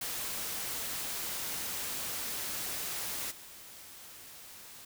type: noise with level steps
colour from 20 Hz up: white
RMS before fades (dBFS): -37 / -50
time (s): 0.01-4.85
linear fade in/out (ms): 5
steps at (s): 3.3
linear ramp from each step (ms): 20
effects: none